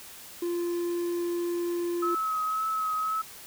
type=tone; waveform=triangle; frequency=346.6 Hz; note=F4; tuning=13 cents flat; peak=-25 dBFS; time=0.42-2.15 s; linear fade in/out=5 ms
type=tone with vibrato; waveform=sine; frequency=1284 Hz; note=E6; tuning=46 cents flat; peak=-26 dBFS; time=2.02-3.22 s; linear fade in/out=10 ms; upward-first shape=triangle; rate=1.9 Hz; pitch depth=29 cents each way
effects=white hiss -46 dBFS RMS until 3.46 s